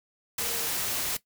sine tone in noise, 466.2 Hz, A#4, in tune, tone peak -41 dBFS, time 0.4-0.68 s, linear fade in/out 5 ms, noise white, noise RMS -30 dBFS, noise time 0.38-1.17 s, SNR -14 dB, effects noise-tail reverb RT60 0.1 s tail -17 dB re dry

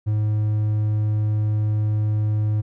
triangle tone, 106.5 Hz, G#2, 44 cents sharp, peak -16 dBFS, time 0.06-2.62 s, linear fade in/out 20 ms, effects none

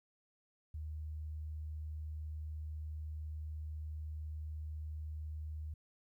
sine tone, 77 Hz, D#2, 17 cents flat, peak -40 dBFS, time 0.74-5.74 s, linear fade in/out 5 ms, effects 13-bit

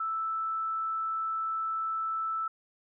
sine tone, 1318.5 Hz, E6, in tune, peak -29 dBFS, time 0-2.48 s, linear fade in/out 5 ms, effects none

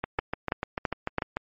two click trains, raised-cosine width 0.5 ms, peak -13 / -10 dBFS, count 10 / 4, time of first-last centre 0.04-1.369 / 0.19-1.183 s, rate 6.77 / 3.02 Hz, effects MP3 32 kbps

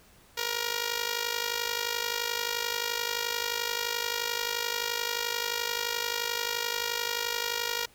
5% pulse tone with amplitude modulation, 472.6 Hz, A#4, 24 cents sharp, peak -14 dBFS, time 0.37-7.86 s, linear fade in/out 10 ms, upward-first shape sine, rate 51.5 Hz, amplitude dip 75%, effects pink hiss -58 dBFS RMS until 7.94 s

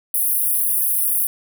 pink high-pass noise, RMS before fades -19 dBFS, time 0.14-1.27 s, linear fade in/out 2 ms, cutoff 9700 Hz, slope 96 dB/octave, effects none

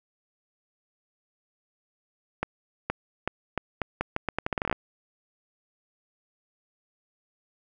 accelerating click train, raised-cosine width 0.5 ms, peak -11 dBFS, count 18, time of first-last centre 2.43-4.727 s, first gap 470 ms, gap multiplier 0.8, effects none

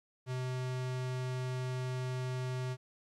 square tone, 127.7 Hz, C3, 42 cents flat, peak -35 dBFS, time 0.26-2.77 s, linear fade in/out 50 ms, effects low-pass 8000 Hz 12 dB/octave + 12-bit

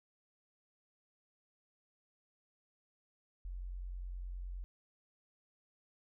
sine tone, 44.93 Hz, F1, 50 cents sharp, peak -40 dBFS, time 3.45-4.64 s, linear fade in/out 0 ms, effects none

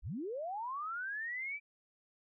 sine linear sweep, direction up, 30.87 to 2349 Hz, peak -37 dBFS, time 0.02-1.6 s, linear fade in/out 50 ms, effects none

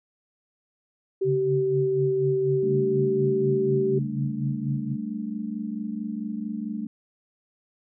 sine tone, 384.5 Hz, G4, 33 cents flat, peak -21 dBFS, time 1.21-3.99 s, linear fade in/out 10 ms
sine tone with tremolo, 139.9 Hz, C#3, 16 cents sharp, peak -23 dBFS, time 1.24-4.97 s, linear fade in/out 50 ms, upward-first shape sine, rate 4.1 Hz, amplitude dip 80%
sine chord, G suspended second, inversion none, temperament just, 196 / 220.5 / 294 Hz, G3 / A3 / D4, 0 / +4 / +2 cents, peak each -34 / -30 / -36 dBFS, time 2.63-6.87 s, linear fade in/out 2 ms
effects none

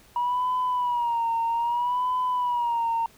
sine tone with vibrato, 961 Hz, B5, 48 cents flat, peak -21 dBFS, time 0.16-3.06 s, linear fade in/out 2 ms, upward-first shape sine, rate 0.62 Hz, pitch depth 80 cents each way, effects tanh soft clip ceiling -19 dBFS + pink hiss -55 dBFS RMS until 3.17 s

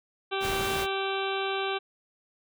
harmonic tone, 388.9 Hz, G4, 14 cents flat, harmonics 1 / 2 / 3 / 4 / 6 / 7 / 8 / 9 / 10, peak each -31 / -34 / -36 / -37 / -39 / -39 / -40 / -41 / -41 dBFS, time 0.31-1.79 s, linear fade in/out 20 ms
pink noise, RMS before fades -34 dBFS, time 0.4-0.87 s, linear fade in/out 50 ms
effects none

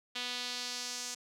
sawtooth tone with band-pass filter sweep, 246.4 Hz, B3, 4 cents flat, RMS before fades -39 dBFS, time 0.15-1.15 s, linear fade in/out 10 ms, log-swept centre 3500 to 6400 Hz, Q 2.1, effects none

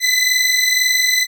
20% pulse tone pair together, 1998 / 2020 Hz, B6 / B6, +20 / +39 cents, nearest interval unison, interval 19 cents, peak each -11 dBFS, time 0-1.27 s, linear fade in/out 50 ms, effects none

